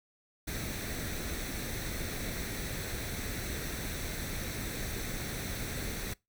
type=noise with comb filter; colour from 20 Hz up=pink; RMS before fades=-37 dBFS; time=0.47-6.14 s; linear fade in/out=10 ms; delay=0.5 ms; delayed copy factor=+0.55; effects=noise-tail reverb RT60 0.2 s tail -23 dB re dry